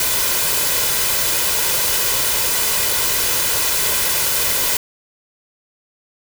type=noise with comb filter; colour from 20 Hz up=white; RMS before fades=-18 dBFS; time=0-4.77 s; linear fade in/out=2 ms; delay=2 ms; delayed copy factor=+0.5; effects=none